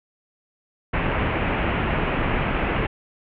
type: low-pass noise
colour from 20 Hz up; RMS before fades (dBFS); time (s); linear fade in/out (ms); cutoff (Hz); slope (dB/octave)
pink; -23; 0.93-2.87; 10; 2800; 48
effects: none